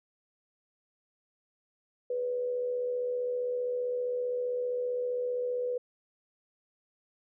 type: tone with amplitude modulation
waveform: sine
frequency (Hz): 493.9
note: B4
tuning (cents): 0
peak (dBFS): -27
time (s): 2.1-5.78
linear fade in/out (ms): 5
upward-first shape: sine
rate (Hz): 75.3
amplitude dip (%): 40
effects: none